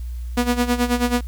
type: tone with tremolo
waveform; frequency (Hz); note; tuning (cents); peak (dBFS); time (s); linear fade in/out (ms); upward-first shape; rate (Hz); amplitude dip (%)
sawtooth; 243.4; B3; -25; -11; 0.37-1.21; 5; sine; 9.3; 80
effects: added 60 Hz sine -26 dBFS peak until 1.27 s + white hiss -53 dBFS RMS until 1.27 s